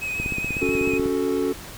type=tone with vibrato; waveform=triangle; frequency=2530 Hz; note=D#7; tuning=28 cents sharp; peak=-24 dBFS; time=0.01-0.99 s; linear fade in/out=20 ms; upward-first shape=sine; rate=7.3 Hz; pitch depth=27 cents each way
type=click train; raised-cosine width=3 ms; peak=-16 dBFS; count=15; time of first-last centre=0.2-1.059 s; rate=16.3 Hz
type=chord; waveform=triangle; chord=F# minor; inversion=second; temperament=equal with one note detuned; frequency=279.4 / 370 / 440 Hz; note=C#4 / F#4 / A4; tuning=+14 / 0 / 0 cents; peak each=-23 dBFS; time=0.61-1.53 s; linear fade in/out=10 ms
effects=pink hiss -39 dBFS RMS until 1.77 s